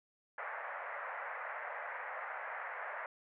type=band-pass noise; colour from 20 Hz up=white; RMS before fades=-43 dBFS; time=0.38-3.06 s; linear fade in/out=2 ms; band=530 to 2000 Hz; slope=48 dB/octave; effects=none